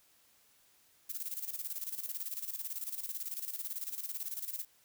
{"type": "noise with tremolo", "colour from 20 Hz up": "violet", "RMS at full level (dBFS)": -38, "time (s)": [1.09, 4.65], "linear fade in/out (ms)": 10, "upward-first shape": "square", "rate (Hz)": 18, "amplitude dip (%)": 70, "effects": ["white hiss -67 dBFS RMS until 4.84 s"]}